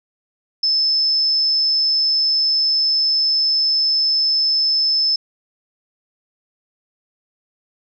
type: tone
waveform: sine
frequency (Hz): 5250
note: E8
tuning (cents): -8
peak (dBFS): -14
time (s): 0.63-5.16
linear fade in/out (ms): 5
effects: none